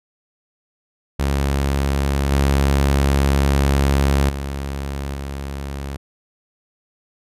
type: tone with level steps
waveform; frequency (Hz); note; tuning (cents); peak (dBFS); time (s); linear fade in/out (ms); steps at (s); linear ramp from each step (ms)
sawtooth; 69.3; C#2; 0; -13 / -10 / -20 / -22; 1.19-5.97; 10; 2.31 / 4.29 / 5.14; 10
effects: resampled to 32000 Hz